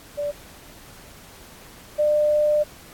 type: tone pair in turn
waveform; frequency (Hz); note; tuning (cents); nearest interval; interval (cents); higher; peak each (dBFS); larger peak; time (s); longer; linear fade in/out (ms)
sine; 582 / 598.7; D5 / D5; -16 / +33; unison; 49; second; -23 / -16; second; 0.17-0.32 / 1.98-2.64; second; 20
effects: pink hiss -46 dBFS RMS until 2.93 s + AAC 64 kbps